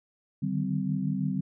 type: tone cluster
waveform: sine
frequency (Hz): 147.3 / 153.3 / 191.3 / 257.2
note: D3 / D#3 / G3 / C4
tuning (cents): +6 / -25 / -42 / -30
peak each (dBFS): -32 / -35 / -29 / -33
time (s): 0.42-1.41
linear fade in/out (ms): 10
effects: none